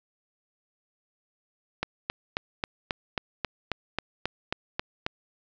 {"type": "click train", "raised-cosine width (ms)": 0.3, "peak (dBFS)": -11, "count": 13, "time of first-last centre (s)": [1.83, 5.065], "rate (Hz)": 3.71, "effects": ["resampled to 16000 Hz", "8-bit"]}